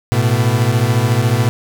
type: beating tone pair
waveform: 40% pulse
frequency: 110 / 124 Hz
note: A2 / B2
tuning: 0 / +7 cents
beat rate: 14 Hz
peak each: -14 dBFS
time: 0.12-1.49 s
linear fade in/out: 0 ms
effects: none